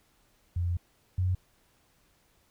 sine tone pair in turn, 87.2 / 91.76 Hz, F2 / F#2, -2 / -14 cents, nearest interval minor second, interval 88 cents, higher second, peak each -26 / -24 dBFS, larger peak second, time 0.56-0.77 / 1.18-1.35 s, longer first, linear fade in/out 5 ms, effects pink hiss -67 dBFS RMS until 2.5 s

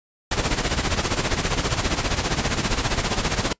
pink noise with tremolo, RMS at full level -20 dBFS, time 0.31-3.53 s, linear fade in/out 5 ms, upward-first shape sine, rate 15 Hz, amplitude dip 70%, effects noise-tail reverb RT60 0.1 s tail -24 dB re dry + resampled to 16000 Hz

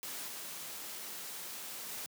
white noise with level steps, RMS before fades -42 / -44 / -42 dBFS, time 0.03-2.06 s, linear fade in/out 0 ms, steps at 0.28 / 1.89 s, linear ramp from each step 2 ms, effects high-pass 150 Hz 12 dB/octave

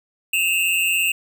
square tone pair together, 2590 / 2767 Hz, E7 / F7, -31 / -17 cents, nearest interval minor second, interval 114 cents, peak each -22 / -20 dBFS, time 0.33-1.12 s, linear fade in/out 5 ms, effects none

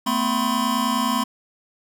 square tone cluster, 223.6 / 253.4 / 997 / 1066 Hz, A3 / B3 / B5 / C6, +28 / +45 / +16 / +32 cents, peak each -26 dBFS, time 0.06-1.24 s, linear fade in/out 10 ms, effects none

